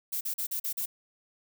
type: noise bursts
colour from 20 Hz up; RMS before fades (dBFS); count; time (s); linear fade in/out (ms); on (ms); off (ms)
violet; -32; 6; 0.12-0.86; 10; 90; 40
effects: none

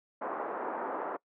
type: band-pass noise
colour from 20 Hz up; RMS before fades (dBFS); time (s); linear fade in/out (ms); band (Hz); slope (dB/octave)
white; -36; 0.21-1.17; 10; 300 to 1200; 24
effects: noise-tail reverb RT60 0.1 s tail -23 dB re dry + low-pass 2000 Hz 12 dB/octave

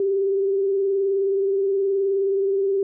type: tone with vibrato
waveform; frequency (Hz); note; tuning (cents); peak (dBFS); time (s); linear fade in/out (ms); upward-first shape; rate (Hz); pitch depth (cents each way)
sine; 392; G4; 0; -18; 0-2.83; 2; triangle; 19; 41
effects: none

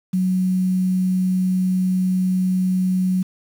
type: tone with quantisation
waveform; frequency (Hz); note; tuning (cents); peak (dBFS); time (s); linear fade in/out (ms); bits
sine; 185; F#3; 0; -16; 0.13-3.23; 10; 7
effects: none

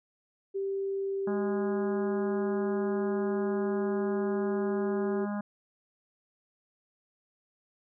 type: tone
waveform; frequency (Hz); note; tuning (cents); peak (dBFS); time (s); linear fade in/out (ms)
sine; 391.4; G4; -3; -29; 0.54-5.26; 20
type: harmonic tone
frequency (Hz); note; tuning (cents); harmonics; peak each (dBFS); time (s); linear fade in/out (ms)
205.7; G#3; -16; 1 / 3 / 4 / 5 / 6 / 7 / 8; -31 / -41 / -43 / -45 / -47 / -48 / -49; 1.27-5.41; 5
effects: none

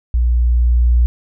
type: tone with level ramp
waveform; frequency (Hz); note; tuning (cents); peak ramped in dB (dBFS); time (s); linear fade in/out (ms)
sine; 59.9; A#1; +48; -11 to -8; 0.14-1.06; 0
effects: none

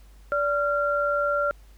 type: tone pair together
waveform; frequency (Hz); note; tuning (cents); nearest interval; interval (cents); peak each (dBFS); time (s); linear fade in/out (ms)
sine; 579.8 / 1379; D5 / F6; -22 / -22; octave + minor third; 1500; -24; 0.32-1.51; 0
effects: added 50 Hz sine -47 dBFS peak until 1.77 s + pink hiss -60 dBFS RMS until 1.77 s

